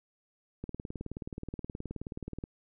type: click train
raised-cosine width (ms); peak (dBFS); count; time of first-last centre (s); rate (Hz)
3; -25; 35; 0.64-2.439; 18.9
effects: none